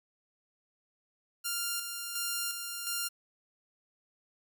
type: tone with tremolo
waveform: 5% pulse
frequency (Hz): 1396.9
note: F6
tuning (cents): 0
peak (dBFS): -20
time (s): 1.44-3.09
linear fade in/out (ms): 20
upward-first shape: square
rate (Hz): 1.4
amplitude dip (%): 45
effects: none